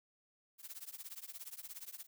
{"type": "noise with tremolo", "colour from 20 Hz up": "blue", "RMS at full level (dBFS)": -45, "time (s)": [0.58, 2.07], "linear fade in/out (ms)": 50, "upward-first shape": "triangle", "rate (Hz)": 17, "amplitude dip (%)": 100, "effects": []}